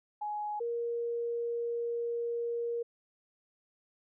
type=tone pair in turn; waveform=sine; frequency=838 / 470.3 Hz; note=G#5 / A#4; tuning=+15 / +15 cents; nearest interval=minor seventh; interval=1000 cents; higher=first; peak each=-33 / -31 dBFS; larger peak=second; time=0.21-0.6 / 0.6-2.83 s; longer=second; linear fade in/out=10 ms; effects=none